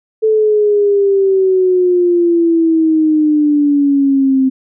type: exponential sweep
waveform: sine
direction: down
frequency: 440 to 261.6 Hz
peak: -8 dBFS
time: 0.22-4.5 s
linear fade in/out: 20 ms
effects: none